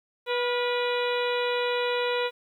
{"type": "harmonic tone with a mistuned harmonic", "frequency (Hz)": 488.9, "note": "B4", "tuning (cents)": -18, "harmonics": [1, 2, 3, 4, 5, 6, 7, 8], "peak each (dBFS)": [-26, -32, -35, -37, -35, -39, -38, -37], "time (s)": [0.26, 2.31], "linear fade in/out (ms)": 50, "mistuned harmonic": 3, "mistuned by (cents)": -43, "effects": ["10-bit"]}